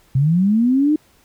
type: linear sweep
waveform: sine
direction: up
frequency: 126.8 to 311.6 Hz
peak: -12 dBFS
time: 0.15-0.96 s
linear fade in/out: 5 ms
effects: pink hiss -55 dBFS RMS until 1.24 s